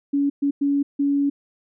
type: tone bursts at uneven times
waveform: sine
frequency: 282.5 Hz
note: C#4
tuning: 33 cents sharp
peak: -17 dBFS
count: 4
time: 0.13-0.3 / 0.42-0.51 / 0.61-0.83 / 0.99-1.3 s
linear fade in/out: 10 ms
effects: none